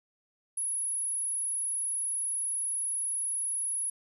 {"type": "tone", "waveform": "sine", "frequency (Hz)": 10510, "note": "E9", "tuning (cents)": -6, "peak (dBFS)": -29, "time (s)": [0.57, 3.9], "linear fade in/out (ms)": 5, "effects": []}